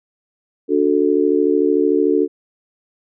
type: chord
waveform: sine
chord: D major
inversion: none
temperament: just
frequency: 293.7 / 367.1 / 440.5 Hz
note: D4 / F#4 / A4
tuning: 0 / -14 / +2 cents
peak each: -17 dBFS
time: 0.68-2.28 s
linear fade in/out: 50 ms
effects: none